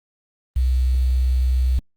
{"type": "tone with quantisation", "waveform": "sine", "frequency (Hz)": 63.5, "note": "B1", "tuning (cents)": 49, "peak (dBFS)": -15, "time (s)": [0.56, 1.79], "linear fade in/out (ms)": 5, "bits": 7, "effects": ["Opus 24 kbps"]}